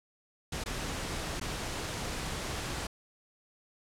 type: noise with dropouts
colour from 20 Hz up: pink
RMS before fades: -36 dBFS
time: 0.52-2.87 s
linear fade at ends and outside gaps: 5 ms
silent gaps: 0.639-0.659 / 1.399-1.411 s
effects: low-pass 9000 Hz 12 dB/octave